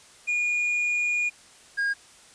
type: tone pair in turn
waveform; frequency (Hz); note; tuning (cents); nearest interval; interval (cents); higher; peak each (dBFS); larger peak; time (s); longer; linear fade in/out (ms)
triangle; 2437 / 1626.5; D#7 / G#6; -37 / -37; perfect fifth; 700; first; -21; neither; 0.27-1.3 / 1.77-1.94; first; 20
effects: white hiss -52 dBFS RMS until 2.34 s + resampled to 22050 Hz